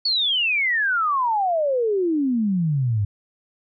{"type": "exponential sweep", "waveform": "sine", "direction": "down", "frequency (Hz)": [4520, 98], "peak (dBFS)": -18, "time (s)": [0.05, 3.05], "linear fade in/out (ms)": 5, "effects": []}